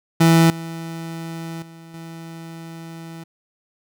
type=tone with level steps; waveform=30% pulse; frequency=164.81 Hz; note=E3; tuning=in tune; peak=-8 / -26 / -37 / -31 dBFS; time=0.2-3.24 s; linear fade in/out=10 ms; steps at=0.5 / 1.62 / 1.94 s; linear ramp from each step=2 ms; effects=none